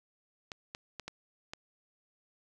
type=clicks; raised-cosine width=0.2 ms; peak=-23 dBFS; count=5; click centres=0.518 / 0.749 / 0.997 / 1.08 / 1.535 s; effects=none